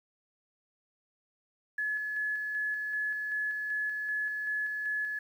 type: tone with tremolo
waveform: sine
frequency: 1706 Hz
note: G#6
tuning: 46 cents sharp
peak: -29 dBFS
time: 1.78-5.19 s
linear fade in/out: 5 ms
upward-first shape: square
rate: 2.6 Hz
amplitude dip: 30%
effects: 10-bit